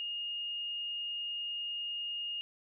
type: tone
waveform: sine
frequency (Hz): 2845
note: F7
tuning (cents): +31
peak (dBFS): -35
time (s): 0-2.41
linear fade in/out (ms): 0
effects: none